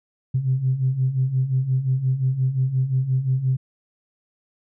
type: beating tone pair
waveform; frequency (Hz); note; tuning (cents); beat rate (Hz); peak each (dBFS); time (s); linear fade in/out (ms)
sine; 127 / 132.7; B2 / C3; +49 / +25; 5.7; -24 / -19; 0.34-3.57; 10
effects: tanh soft clip ceiling -11 dBFS